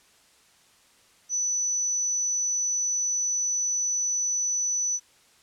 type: tone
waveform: sine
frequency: 5970 Hz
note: F#8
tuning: 15 cents sharp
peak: -23 dBFS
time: 1.29-5 s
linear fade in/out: 50 ms
effects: white hiss -59 dBFS RMS until 5.42 s + low-pass 9000 Hz 12 dB/octave